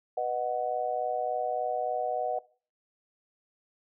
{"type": "chord", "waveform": "sine", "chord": "B major", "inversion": "none", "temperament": "just", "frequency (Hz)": [493.9, 617.4, 740.8], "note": ["B4", "D#5", "F#5"], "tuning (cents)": [0, -14, 2], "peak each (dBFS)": [-34, -32, -30], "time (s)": [0.17, 2.39], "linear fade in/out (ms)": 5, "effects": ["noise-tail reverb RT60 0.4 s tail -21 dB re dry"]}